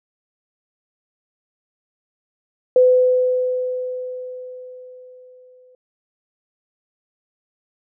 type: tone with exponential decay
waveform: sine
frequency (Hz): 505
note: B4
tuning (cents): +39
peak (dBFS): -8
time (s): 2.76-5.75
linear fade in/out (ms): 2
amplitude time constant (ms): 650
effects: none